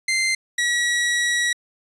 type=tone pair in turn; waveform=sawtooth; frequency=2084 / 1922 Hz; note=C7 / B6; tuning=-7 / -48 cents; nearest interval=minor second; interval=141 cents; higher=first; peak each=-15 / -15 dBFS; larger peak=neither; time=0.08-0.35 / 0.58-1.53 s; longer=second; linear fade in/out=5 ms; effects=resampled to 24000 Hz